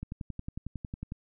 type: click train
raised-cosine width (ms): 5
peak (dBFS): -24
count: 13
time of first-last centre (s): 0.03-1.121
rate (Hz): 11
effects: none